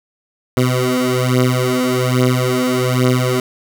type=beating tone pair; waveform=15% pulse; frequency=125.8 / 127 Hz; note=B2 / B2; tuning=+32 / +49 cents; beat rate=1.2 Hz; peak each=-10 dBFS; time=0.57-3.4 s; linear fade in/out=2 ms; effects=none